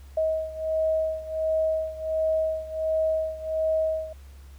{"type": "beating tone pair", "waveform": "sine", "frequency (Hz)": [634, 635.4], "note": ["D#5", "D#5"], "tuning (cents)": [32, 36], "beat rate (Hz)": 1.4, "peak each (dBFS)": [-25, -28], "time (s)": [0.17, 4.13], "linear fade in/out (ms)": 5, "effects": ["added 68 Hz sine -43 dBFS peak until 4.58 s", "pink hiss -58 dBFS RMS until 4.58 s"]}